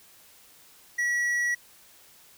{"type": "tone with tanh clipping", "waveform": "sine", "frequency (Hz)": 1930, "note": "B6", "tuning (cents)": -40, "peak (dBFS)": -25, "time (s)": [0.98, 1.55], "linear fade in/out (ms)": 10, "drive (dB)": 8, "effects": ["white hiss -55 dBFS RMS until 2.37 s"]}